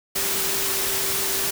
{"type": "tone in noise", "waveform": "sine", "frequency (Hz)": 390.4, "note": "G4", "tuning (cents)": -7, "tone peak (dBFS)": -34, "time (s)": [0.15, 1.51], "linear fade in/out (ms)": 10, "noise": "white", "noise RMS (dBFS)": -24, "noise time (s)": [0.15, 1.51], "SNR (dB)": -13, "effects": []}